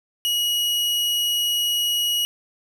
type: tone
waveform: 40% pulse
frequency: 2905 Hz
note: F#7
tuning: 32 cents flat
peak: -19 dBFS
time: 0.25-2.25 s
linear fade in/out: 0 ms
effects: none